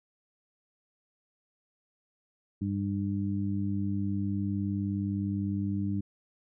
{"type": "harmonic tone", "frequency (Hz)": 99.6, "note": "G2", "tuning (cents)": 28, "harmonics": [1, 2, 3], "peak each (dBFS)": [-32, -31, -35], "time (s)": [2.61, 6.01], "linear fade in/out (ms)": 10, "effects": []}